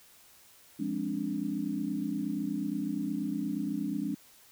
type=chord; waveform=sine; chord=D half-diminished seventh; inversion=first; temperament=equal with one note detuned; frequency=174.61 / 207.7 / 265.3 / 293.7 Hz; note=F3 / Ab3 / C4 / D4; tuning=0 / 0 / +24 / 0 cents; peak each=-39 / -35 / -36 / -34 dBFS; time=0.79-4.15 s; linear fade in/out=10 ms; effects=white hiss -58 dBFS RMS until 4.51 s